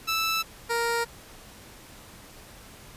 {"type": "tone pair in turn", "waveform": "15% pulse", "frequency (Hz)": [1318.5, 467.1], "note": ["E6", "A#4"], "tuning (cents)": [0, 3], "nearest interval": "octave + tritone", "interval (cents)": 1797, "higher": "first", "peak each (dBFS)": -18, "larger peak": "neither", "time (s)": [[0.07, 0.43], [0.69, 1.05]], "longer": "neither", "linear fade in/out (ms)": 20, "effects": ["pink hiss -48 dBFS RMS until 2.96 s", "resampled to 32000 Hz"]}